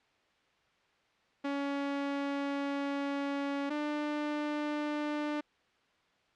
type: tone pair in turn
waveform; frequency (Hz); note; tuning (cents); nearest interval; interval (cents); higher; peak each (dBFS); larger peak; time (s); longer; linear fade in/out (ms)
sawtooth; 280.9 / 297.6; C#4 / D4; +23 / +23; minor second; 100; second; -28; neither; 1.44-3.7 / 3.7-5.41; first; 10
effects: white hiss -69 dBFS RMS until 6.35 s + low-pass 3000 Hz 12 dB/octave